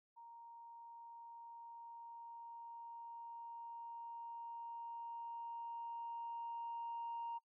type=tone with level ramp; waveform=sine; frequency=932.3 Hz; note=A#5; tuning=in tune; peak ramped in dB=-54 to -40 dBFS; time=0.16-7.39 s; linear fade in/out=20 ms; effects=noise-tail reverb RT60 0.1 s tail -24 dB re dry + tanh soft clip ceiling -38 dBFS